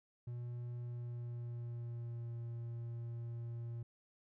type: tone with pitch glide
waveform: triangle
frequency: 120.7 to 117.4 Hz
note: B2 to A#2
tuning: -39 to +13 cents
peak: -39 dBFS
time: 0.27-3.83 s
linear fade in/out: 5 ms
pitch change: -48 cents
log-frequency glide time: 0.78-2.35 s
effects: none